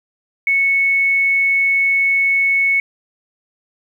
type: tone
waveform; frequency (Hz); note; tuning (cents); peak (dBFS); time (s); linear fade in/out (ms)
sine; 2208; C#7; -7; -12; 0.47-2.8; 2
effects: 8-bit